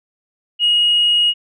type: tone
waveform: sine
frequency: 2883 Hz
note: F#7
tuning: 46 cents flat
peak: -10 dBFS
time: 0.59-1.34 s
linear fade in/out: 50 ms
effects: tanh soft clip ceiling -7 dBFS